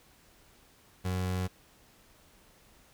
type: tone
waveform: 30% pulse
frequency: 92 Hz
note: F#2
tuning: 9 cents flat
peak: -27 dBFS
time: 1.04-1.48 s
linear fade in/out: 20 ms
effects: pink hiss -61 dBFS RMS until 2.93 s